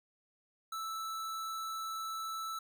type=tone; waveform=square; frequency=1317 Hz; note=E6; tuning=2 cents flat; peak=-38 dBFS; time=0.72-2.59 s; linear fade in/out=5 ms; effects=none